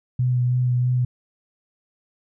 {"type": "tone with vibrato", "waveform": "sine", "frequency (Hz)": 124.6, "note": "B2", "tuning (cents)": 16, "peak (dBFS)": -17, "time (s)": [0.19, 1.05], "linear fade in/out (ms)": 5, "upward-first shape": "sine", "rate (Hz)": 3.1, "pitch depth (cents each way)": 17, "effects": []}